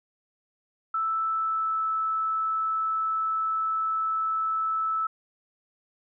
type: tone with pitch glide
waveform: sine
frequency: 1318.5 to 1310.1 Hz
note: E6 to E6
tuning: 0 to -11 cents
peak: -24 dBFS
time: 0.94-5.07 s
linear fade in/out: 5 ms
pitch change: -11 cents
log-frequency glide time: 1.22-1.88 s
effects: none